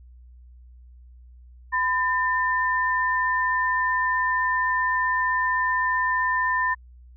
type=tone pair together; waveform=sine; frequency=1008 / 1796.1 Hz; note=B5 / A6; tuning=+35 / +35 cents; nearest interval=minor seventh; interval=1000 cents; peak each=-23 / -23 dBFS; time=1.72-6.75 s; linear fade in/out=20 ms; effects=added 61 Hz sine -45 dBFS peak until 7.16 s